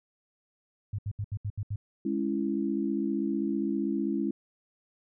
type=tone bursts; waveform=sine; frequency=102.6 Hz; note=G#2; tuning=21 cents flat; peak=-29 dBFS; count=7; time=0.93-1.76 s; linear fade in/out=5 ms; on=56 ms; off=73 ms
type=chord; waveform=sine; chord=C# minor; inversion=second; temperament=just; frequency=207.9 / 277.2 / 332.6 Hz; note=G#3 / C#4 / E4; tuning=+2 / 0 / +16 cents; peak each=-31 dBFS; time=2.05-4.31 s; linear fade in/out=5 ms
effects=none